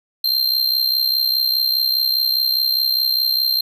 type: tone with amplitude modulation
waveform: square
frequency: 4163 Hz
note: C8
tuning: 10 cents flat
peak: -13 dBFS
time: 0.24-3.61 s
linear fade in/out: 5 ms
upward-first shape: sine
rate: 64.9 Hz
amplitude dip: 70%
effects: none